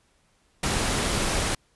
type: noise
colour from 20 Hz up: pink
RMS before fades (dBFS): -25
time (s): 0.63-1.55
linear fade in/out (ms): 5
effects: pink hiss -65 dBFS RMS until 1.75 s + resampled to 24000 Hz